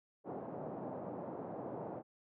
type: band-pass noise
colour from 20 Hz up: white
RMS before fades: -44 dBFS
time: 0.24-2.03 s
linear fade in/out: 50 ms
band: 130 to 740 Hz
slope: 24 dB/octave
effects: none